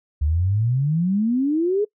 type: exponential sweep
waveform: sine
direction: up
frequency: 70.9 to 430.3 Hz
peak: -17 dBFS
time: 0.21-1.85 s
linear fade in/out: 10 ms
effects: noise-tail reverb RT60 0.1 s tail -24 dB re dry